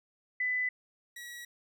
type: tone pair in turn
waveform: sine / sawtooth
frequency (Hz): 2000 / 1922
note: B6 / B6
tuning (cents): +21 / -48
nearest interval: minor second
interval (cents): 69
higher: first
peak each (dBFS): -28 / -39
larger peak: first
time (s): 0.4-0.69 / 1.16-1.45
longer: neither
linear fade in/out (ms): 5
effects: none